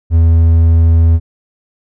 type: tone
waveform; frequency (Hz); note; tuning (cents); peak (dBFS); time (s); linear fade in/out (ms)
triangle; 82.41; E2; 0; -3; 0.1-1.2; 50
effects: none